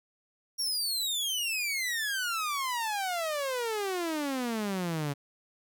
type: exponential sweep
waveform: sawtooth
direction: down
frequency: 5660 to 138.59 Hz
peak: -26 dBFS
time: 0.58-5.14 s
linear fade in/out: 20 ms
effects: none